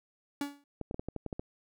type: tone with exponential decay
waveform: 45% pulse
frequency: 284.9 Hz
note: C#4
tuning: 48 cents sharp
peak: -29 dBFS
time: 0.41-0.64 s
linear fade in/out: 2 ms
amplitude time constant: 48 ms
type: clicks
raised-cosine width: 2 ms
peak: -23 dBFS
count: 9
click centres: 0.813 / 0.911 / 0.944 / 0.995 / 1.086 / 1.163 / 1.263 / 1.328 / 1.395 s
effects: none